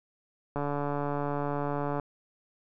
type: click train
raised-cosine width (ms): 1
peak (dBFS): -18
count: 208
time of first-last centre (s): 0.56-1.998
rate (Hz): 144
effects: none